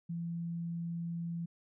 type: tone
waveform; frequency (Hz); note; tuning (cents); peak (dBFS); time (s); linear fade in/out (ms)
sine; 169.1; E3; +44; -35; 0.09-1.46; 10
effects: none